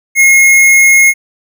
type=tone; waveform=square; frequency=2157 Hz; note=C#7; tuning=48 cents flat; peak=-4 dBFS; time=0.15-1.14 s; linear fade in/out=50 ms; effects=none

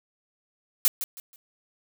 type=noise with echo; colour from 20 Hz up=blue; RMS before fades=-19 dBFS; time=0.85-0.88 s; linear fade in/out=0 ms; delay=160 ms; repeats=3; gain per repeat=-11 dB; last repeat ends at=1.36 s; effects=none

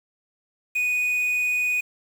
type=tone with quantisation; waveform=triangle; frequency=2479 Hz; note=D#7; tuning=7 cents flat; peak=-19 dBFS; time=0.75-1.81 s; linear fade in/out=10 ms; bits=7; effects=none

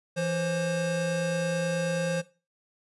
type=tone pair together; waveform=square; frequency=167.25 / 531 Hz; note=E3 / C5; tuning=+25 / +25 cents; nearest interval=octave + minor sixth; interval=2000 cents; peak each=-31 / -29 dBFS; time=0.16-2.22 s; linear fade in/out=20 ms; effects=noise-tail reverb RT60 0.3 s tail -17 dB re dry + resampled to 24000 Hz

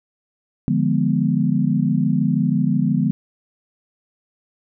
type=chord; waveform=sine; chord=D diminished seventh; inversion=none; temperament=equal with one note detuned; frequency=148.62 / 174.61 / 207.7 / 246.9 Hz; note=D3 / F3 / Ab3 / Cb4; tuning=+21 / 0 / 0 / 0 cents; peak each=-21 dBFS; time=0.68-3.11 s; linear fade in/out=0 ms; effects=none

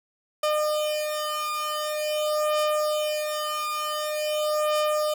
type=beating tone pair; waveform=30% pulse; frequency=606 / 606.46 Hz; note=D#5 / D#5; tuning=-46 / -45 cents; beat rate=0.46 Hz; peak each=-25 / -24 dBFS; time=0.43-5.14 s; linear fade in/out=5 ms; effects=none

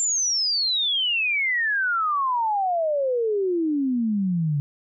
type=exponential sweep; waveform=sine; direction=down; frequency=7400 to 140.6 Hz; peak=-20 dBFS; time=0-4.6 s; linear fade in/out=0 ms; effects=none

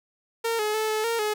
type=tone with pitch steps; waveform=sawtooth; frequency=458.8 / 424.6 / 435.5 / 432.1 / 461.9 / 423.8 Hz; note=A#4 / G#4 / A4 / A4 / A#4 / G#4; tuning=-28 / +38 / -18 / -31 / -16 / +35 cents; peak=-20 dBFS; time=0.44-1.34 s; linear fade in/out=10 ms; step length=150 ms; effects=none

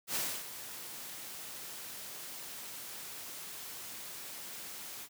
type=noise with ADSR envelope; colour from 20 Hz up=white; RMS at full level=-33 dBFS; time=0.07-5.09 s; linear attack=82 ms; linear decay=280 ms; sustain=-12 dB; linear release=63 ms; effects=high-pass 100 Hz 12 dB/octave

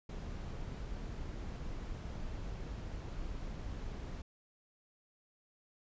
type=noise; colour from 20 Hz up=brown; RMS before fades=-42 dBFS; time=0.09-4.22 s; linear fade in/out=5 ms; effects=resampled to 16000 Hz

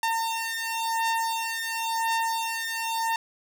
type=beating tone pair; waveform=sawtooth; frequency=908 / 908.95 Hz; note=A#5 / A#5; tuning=-46 / -44 cents; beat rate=0.95 Hz; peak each=-25 dBFS; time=0.03-3.16 s; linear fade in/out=2 ms; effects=none

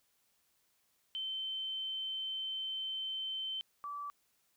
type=tone pair in turn; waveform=sine; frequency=3088 / 1156.7 Hz; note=G7 / D6; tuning=-27 / -27 cents; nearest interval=octave + perfect fourth; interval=1700 cents; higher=first; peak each=-36 / -39 dBFS; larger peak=first; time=1.15-3.61 / 3.84-4.1 s; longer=first; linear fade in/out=0 ms; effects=white hiss -75 dBFS RMS until 4.56 s

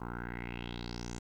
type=tone with low-pass filter sweep; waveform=10% pulse; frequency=59.3 Hz; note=A#1; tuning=30 cents sharp; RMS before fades=-41 dBFS; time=0-1.19 s; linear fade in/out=10 ms; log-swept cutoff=1100 to 7300 Hz; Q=4.7; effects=11-bit

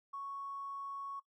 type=tone with tanh clipping; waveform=triangle; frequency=1108.7 Hz; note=C#6; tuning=in tune; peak=-40 dBFS; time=0.13-1.2 s; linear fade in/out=10 ms; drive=2 dB; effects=noise-tail reverb RT60 0.1 s tail -19 dB re dry

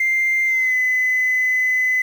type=tone with pitch glide; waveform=sine; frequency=2095 to 2018 Hz; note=C7 to B6; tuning=+2 to +37 cents; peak=-14 dBFS; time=0-2.02 s; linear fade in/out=5 ms; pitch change=-65 cents; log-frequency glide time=0.45-0.75 s; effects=tanh soft clip ceiling -12 dBFS + 7-bit

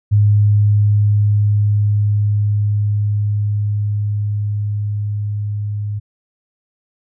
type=tone with level ramp; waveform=sine; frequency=103.83 Hz; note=G#2; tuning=in tune; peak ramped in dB=-8 to -19 dBFS; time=0.11-6 s; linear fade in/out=20 ms; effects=none

